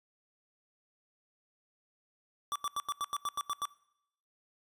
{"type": "tone bursts", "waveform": "square", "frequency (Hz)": 1160, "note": "D6", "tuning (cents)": -22, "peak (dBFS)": -32, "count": 10, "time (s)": [2.52, 3.654], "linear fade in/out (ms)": 0, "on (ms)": 36, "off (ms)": 86, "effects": ["noise-tail reverb RT60 0.8 s tail -22 dB re dry", "resampled to 32000 Hz"]}